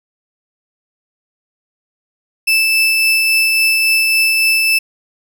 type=tone with tremolo; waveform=35% pulse; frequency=2637 Hz; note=E7; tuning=in tune; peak=-8 dBFS; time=2.47-4.79 s; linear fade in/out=10 ms; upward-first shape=triangle; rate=3.6 Hz; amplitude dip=25%; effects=none